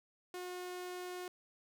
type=tone; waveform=sawtooth; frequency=361 Hz; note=F#4; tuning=43 cents flat; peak=-38 dBFS; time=0.34-1.28 s; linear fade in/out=2 ms; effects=none